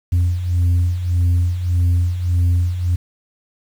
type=beating tone pair; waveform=sine; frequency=86.6 / 88.3 Hz; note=F2 / F2; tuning=-14 / +20 cents; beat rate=1.7 Hz; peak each=-18 / -13 dBFS; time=0.12-2.96 s; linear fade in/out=10 ms; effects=tanh soft clip ceiling -11 dBFS + 7-bit